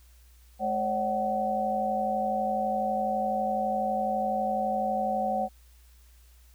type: tone cluster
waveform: sine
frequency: 213.6 / 542 / 594 / 752 Hz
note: G#3 / C#5 / D5 / F#5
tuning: +49 / -39 / +20 / +28 cents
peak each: -34 / -32 / -36 / -27 dBFS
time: 0.59-5.49 s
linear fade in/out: 50 ms
effects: added 60 Hz sine -53 dBFS peak until 6.54 s + white hiss -63 dBFS RMS until 6.54 s